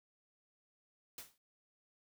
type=noise with exponential decay; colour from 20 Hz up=white; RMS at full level=-44 dBFS; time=1.18-1.38 s; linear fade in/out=2 ms; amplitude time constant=42 ms; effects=none